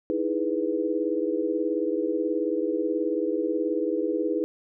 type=chord; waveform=sine; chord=E major seventh; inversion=third; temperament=equal; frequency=311.1 / 329.6 / 415.3 / 493.9 Hz; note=D#4 / E4 / G#4 / B4; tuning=0 / 0 / 0 / 0 cents; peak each=-29 dBFS; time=0.1-4.44 s; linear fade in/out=0 ms; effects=none